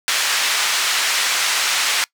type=band-pass noise; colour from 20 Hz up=pink; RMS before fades=-19 dBFS; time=0.08-2.04 s; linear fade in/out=0 ms; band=1500 to 7900 Hz; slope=12 dB/octave; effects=noise-tail reverb RT60 0.1 s tail -23 dB re dry